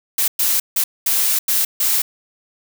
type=noise bursts at uneven times; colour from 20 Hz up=blue; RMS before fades=-17 dBFS; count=6; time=0.18-0.28 / 0.39-0.6 / 0.76-0.84 / 1.06-1.39 / 1.48-1.65 / 1.8-2.02 s; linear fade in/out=5 ms; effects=none